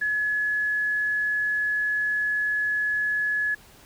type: tone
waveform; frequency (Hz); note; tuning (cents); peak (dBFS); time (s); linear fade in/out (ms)
sine; 1699; G#6; +39; -22; 0.01-3.55; 10
effects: pink hiss -52 dBFS RMS until 3.85 s